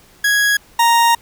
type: tone pair in turn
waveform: 40% pulse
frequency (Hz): 1661.2 / 932.3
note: G#6 / A#5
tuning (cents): 0 / 0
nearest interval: minor seventh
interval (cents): 1000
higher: first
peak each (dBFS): -11 / -9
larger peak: second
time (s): 0.24-0.57 / 0.79-1.15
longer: second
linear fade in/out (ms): 5
effects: pink hiss -48 dBFS RMS until 1.21 s